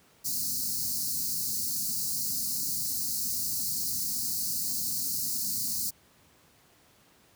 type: band-stop noise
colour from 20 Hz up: white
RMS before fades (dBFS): -31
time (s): 0.24-5.91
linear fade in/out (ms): 20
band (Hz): 280 to 4200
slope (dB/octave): 96
effects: pink hiss -61 dBFS RMS until 7.35 s + high-pass 80 Hz 12 dB/octave